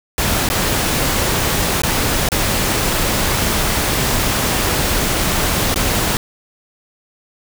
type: noise with dropouts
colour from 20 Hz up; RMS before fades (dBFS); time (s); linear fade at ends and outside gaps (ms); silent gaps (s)
pink; -17; 0.18-6.17; 1; 0.489-0.5 / 1.819-1.834 / 2.288-2.318 / 5.743-5.759
effects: none